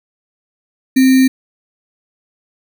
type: tone with sample-and-hold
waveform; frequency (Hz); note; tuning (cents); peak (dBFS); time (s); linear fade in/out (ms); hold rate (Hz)
sine; 261.6; C4; 0; -6; 0.96-1.28; 10; 2100
effects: none